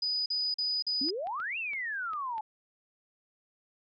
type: tone bursts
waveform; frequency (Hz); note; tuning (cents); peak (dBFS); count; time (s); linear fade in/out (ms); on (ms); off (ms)
sine; 4967; D#8; -4; -28; 4; 0.02-1.106; 5; 240; 42
type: exponential two-way sweep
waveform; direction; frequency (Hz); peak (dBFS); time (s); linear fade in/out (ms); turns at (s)
sine; up then down; 250 to 2794 to 842; -32; 1.01-2.41; 5; 1.58
type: clicks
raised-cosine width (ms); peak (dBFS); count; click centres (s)
0.3; -33; 6; 1.087 / 1.271 / 1.401 / 1.734 / 2.134 / 2.381
effects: none